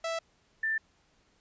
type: tone pair in turn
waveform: sawtooth / sine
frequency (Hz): 659.3 / 1777.5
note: E5 / A6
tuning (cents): 0 / +17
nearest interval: octave + perfect fourth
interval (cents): 1717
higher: second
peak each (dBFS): -27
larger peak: neither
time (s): 0.04-0.19 / 0.63-0.78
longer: neither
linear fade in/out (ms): 5
effects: pink hiss -68 dBFS RMS until 1.4 s + resampled to 16000 Hz